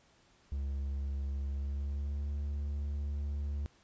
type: tone with pitch glide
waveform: triangle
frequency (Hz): 69.3 to 71.99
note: C#2 to D2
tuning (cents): 0 to -34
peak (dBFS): -31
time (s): 0.52-3.66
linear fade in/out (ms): 0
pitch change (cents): +66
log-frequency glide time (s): 1.52-2.29
effects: pink hiss -66 dBFS RMS until 3.83 s + resampled to 16000 Hz